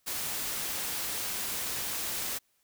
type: noise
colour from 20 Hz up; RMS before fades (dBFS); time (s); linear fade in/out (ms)
white; -34; 0.06-2.39; 20
effects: white hiss -72 dBFS RMS until 2.63 s